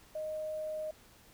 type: tone with quantisation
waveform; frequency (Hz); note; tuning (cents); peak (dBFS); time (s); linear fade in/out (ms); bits
sine; 620; D#5; -6; -35; 0.15-0.91; 5; 10
effects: pink hiss -60 dBFS RMS until 1.33 s